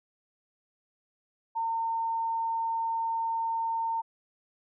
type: tone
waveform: sine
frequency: 910 Hz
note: A#5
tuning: 42 cents flat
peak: -27 dBFS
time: 1.55-4.02 s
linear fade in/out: 20 ms
effects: none